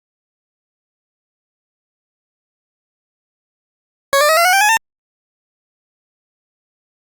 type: tone with pitch steps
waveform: 20% pulse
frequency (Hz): 554.4 / 594.2 / 636.8 / 682.5 / 731.5 / 784 / 840.3 / 900.6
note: C#5 / D5 / D#5 / F5 / F#5 / G5 / G#5 / A5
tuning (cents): 0 / +20 / +40 / -40 / -20 / 0 / +20 / +40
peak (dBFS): -5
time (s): 4.13-4.77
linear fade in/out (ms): 0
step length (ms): 80
effects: Opus 48 kbps